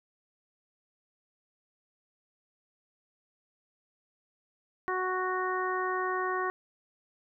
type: harmonic tone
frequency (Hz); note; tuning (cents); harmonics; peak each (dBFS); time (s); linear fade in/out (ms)
370; F#4; 0; 1 / 2 / 3 / 4 / 5; -33 / -37 / -32 / -38 / -37; 4.88-6.5; 0
effects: none